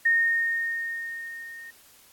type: tone with level ramp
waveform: sine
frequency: 1843 Hz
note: A#6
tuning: 20 cents flat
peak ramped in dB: -17 to -40 dBFS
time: 0.05-1.71 s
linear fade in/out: 10 ms
effects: white hiss -55 dBFS RMS until 2.12 s + AAC 64 kbps